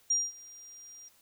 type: tone with ADSR envelope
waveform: sine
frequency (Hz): 5700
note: F8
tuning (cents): +34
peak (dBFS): -23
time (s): 0.1-1.09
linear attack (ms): 7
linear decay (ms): 210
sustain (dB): -24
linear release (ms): 12
effects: white hiss -64 dBFS RMS until 1.21 s